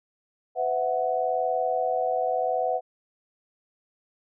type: chord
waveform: sine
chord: B suspended fourth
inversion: none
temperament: equal with one note detuned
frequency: 504.8 / 659.3 / 740 Hz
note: B4 / E5 / F#5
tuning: +38 / 0 / 0 cents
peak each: -28 / -28 / -26 dBFS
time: 0.55-2.81 s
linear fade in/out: 50 ms
effects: none